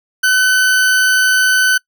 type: tone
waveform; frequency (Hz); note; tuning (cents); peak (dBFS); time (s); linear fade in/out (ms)
40% pulse; 1511; F#6; +36; -9; 0.23-1.78; 10
effects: noise-tail reverb RT60 0.1 s tail -25 dB re dry